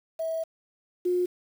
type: tone pair in turn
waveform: sine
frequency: 649 / 358.4 Hz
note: E5 / F4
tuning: -27 / +45 cents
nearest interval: minor seventh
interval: 1028 cents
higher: first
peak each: -27 / -22 dBFS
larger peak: second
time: 0.19-0.44 / 1.05-1.26 s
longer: first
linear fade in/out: 10 ms
effects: 8-bit